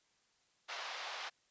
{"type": "band-pass noise", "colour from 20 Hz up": "pink", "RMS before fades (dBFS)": -44, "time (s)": [0.68, 1.3], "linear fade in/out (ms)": 20, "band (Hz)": [680, 5100], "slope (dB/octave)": 24, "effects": ["white hiss -74 dBFS RMS until 1.5 s", "resampled to 16000 Hz"]}